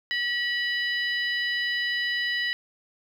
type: harmonic tone with a mistuned harmonic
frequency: 990 Hz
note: B5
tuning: 4 cents sharp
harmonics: 2 / 3 / 4 / 5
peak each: -26 / -31 / -35 / -38 dBFS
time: 0.11-2.53 s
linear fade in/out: 0 ms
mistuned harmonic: 2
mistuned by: -46 cents
effects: 9-bit